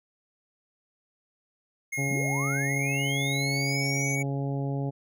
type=tone with pitch glide; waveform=square; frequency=2149 to 2248 Hz; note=C7 to C#7; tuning=+46 to +24 cents; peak=-30 dBFS; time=1.92-4.23 s; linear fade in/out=10 ms; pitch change=+78 cents; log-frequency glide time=3.27-3.77 s
type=harmonic tone; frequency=138.7 Hz; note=C#3; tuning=1 cent sharp; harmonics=1 / 2 / 3 / 4 / 5 / 6; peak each=-28 / -34 / -38 / -40 / -42 / -44 dBFS; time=1.97-4.91 s; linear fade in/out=20 ms
type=linear sweep; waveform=sine; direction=up; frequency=93.9 to 6280 Hz; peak=-34 dBFS; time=2.08-4.16 s; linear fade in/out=20 ms
effects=none